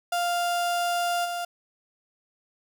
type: tone with level steps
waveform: 35% pulse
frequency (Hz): 698.5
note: F5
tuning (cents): 0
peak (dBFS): -22 / -27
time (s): 0.12-1.45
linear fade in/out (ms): 5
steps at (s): 1.24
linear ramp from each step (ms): 20
effects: none